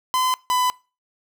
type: tone pair in turn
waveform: 45% pulse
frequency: 1021 / 1000.6 Hz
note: C6 / B5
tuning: -43 / +22 cents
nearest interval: unison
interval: 35 cents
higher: first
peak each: -18 / -18 dBFS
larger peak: neither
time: 0.14-0.34 / 0.5-0.7 s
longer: neither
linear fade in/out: 0 ms
effects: noise-tail reverb RT60 0.3 s tail -22 dB re dry